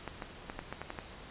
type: clicks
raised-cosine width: 0.5 ms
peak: -23 dBFS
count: 8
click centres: 0.077 / 0.222 / 0.499 / 0.591 / 0.726 / 0.816 / 0.904 / 0.988 s
effects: pink hiss -49 dBFS RMS until 1.3 s + resampled to 8000 Hz